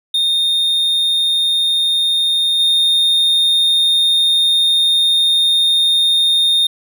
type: tone with level steps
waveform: triangle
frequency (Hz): 3666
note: A#7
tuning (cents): -30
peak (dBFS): -11 / -9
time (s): 0.14-6.67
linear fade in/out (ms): 5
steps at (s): 2.59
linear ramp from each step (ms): 10
effects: none